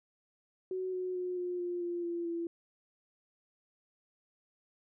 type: tone with pitch steps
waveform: sine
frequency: 372.3 / 367.2 / 362.1 / 357.1 / 352.2 / 347.4 / 342.6 / 337.9 Hz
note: F#4 / F#4 / F#4 / F4 / F4 / F4 / F4 / E4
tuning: +11 / -13 / -37 / +39 / +15 / -9 / -33 / +43 cents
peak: -33 dBFS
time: 0.71-2.47 s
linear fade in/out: 2 ms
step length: 220 ms
effects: none